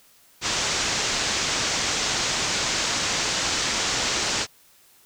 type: low-pass noise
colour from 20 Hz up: white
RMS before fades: -25 dBFS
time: 0.41-4.47 s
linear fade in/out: 50 ms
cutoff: 7200 Hz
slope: 48 dB/octave
effects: white hiss -56 dBFS RMS until 5.05 s